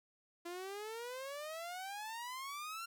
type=exponential sweep; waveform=sawtooth; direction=up; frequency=339.7 to 1386 Hz; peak=-39 dBFS; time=0.45-2.86 s; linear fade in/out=10 ms; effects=none